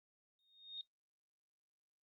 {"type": "tone with exponential growth", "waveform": "sine", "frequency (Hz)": 3700, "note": "A#7", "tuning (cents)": -14, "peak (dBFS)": -40, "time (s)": [0.39, 0.81], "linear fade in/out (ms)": 1, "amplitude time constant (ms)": 91, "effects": ["noise-tail reverb RT60 0.1 s tail -18 dB re dry", "Opus 48 kbps"]}